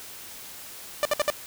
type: tone bursts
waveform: sawtooth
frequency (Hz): 593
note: D5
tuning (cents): +17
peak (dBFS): -16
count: 4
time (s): 1.03-1.301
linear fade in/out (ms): 0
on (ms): 22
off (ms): 61
effects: white hiss -42 dBFS RMS until 1.46 s